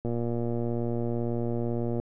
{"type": "click train", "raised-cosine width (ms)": 2, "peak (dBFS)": -18, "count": 231, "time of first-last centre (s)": [0.05, 1.999], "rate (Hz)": 118, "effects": []}